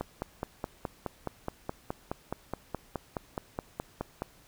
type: click train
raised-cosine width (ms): 1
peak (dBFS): -18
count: 21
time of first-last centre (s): 0.01-4.221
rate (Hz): 4.75
effects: pink hiss -59 dBFS RMS until 4.47 s